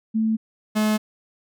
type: tone pair in turn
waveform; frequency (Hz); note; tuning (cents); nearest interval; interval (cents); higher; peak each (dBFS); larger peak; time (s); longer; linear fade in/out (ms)
sine / 45% pulse; 220.9 / 214.4; A3 / A3; +7 / -45; minor second; 52; first; -18; neither; 0.14-0.37 / 0.75-0.98; neither; 20
effects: none